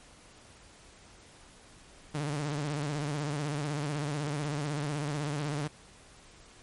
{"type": "tone with vibrato", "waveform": "sawtooth", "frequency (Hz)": 146.83, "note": "D3", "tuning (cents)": 0, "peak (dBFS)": -27, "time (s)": [2.14, 5.68], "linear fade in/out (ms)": 10, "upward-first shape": "sine", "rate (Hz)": 16, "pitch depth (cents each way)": 89, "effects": ["pink hiss -55 dBFS RMS until 6.62 s", "MP3 48 kbps"]}